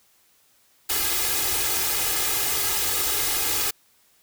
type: noise with comb filter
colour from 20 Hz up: white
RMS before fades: -24 dBFS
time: 0.89-3.71 s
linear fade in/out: 10 ms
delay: 2.4 ms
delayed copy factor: +0.85
effects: white hiss -61 dBFS RMS until 4.22 s